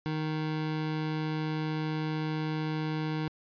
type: tone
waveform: 25% pulse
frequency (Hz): 155.56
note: D#3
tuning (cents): 0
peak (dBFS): -26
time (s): 0.06-3.28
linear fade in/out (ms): 0
effects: resampled to 11025 Hz